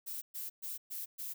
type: noise bursts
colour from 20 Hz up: violet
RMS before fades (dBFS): -41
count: 5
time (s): 0.06-1.34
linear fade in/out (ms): 20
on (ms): 160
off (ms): 120
effects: none